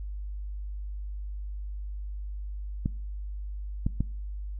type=clicks; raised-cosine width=5 ms; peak=-14 dBFS; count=3; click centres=2.859 / 3.865 / 4.006 s; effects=noise-tail reverb RT60 0.5 s tail -22 dB re dry + added 50 Hz sine -33 dBFS peak until 4.59 s